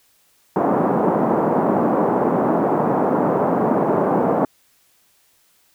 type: band-pass noise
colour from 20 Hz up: pink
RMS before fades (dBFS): -18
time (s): 0.56-4.45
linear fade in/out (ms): 2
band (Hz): 190 to 1000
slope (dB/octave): 24
effects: white hiss -59 dBFS RMS until 5.74 s